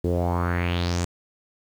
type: tone with low-pass filter sweep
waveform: sawtooth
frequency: 87.31 Hz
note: F2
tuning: in tune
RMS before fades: -24 dBFS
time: 0.04-1.05 s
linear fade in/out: 5 ms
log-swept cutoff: 390 to 7900 Hz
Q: 3.8
effects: 8-bit